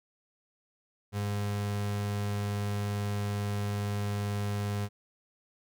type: tone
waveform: 35% pulse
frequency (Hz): 102.3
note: G#2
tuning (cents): -26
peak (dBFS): -28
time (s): 1.12-4.89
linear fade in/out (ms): 50
effects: none